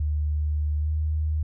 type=tone with pitch glide; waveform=sine; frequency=75.1 to 77.17 Hz; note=D2 to D#2; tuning=+39 to -14 cents; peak=-22 dBFS; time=0-1.43 s; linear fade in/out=5 ms; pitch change=+47 cents; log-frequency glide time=0.79-0.9 s; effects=none